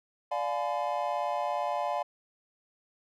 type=chord; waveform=triangle; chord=D diminished seventh; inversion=none; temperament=just; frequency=587.3 / 704.8 / 845.8 / 1014.9 Hz; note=D5 / F5 / Ab5 / Cb6; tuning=0 / +16 / +31 / +47 cents; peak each=-32 / -31 / -32 / -34 dBFS; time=0.31-2.03 s; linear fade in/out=10 ms; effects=none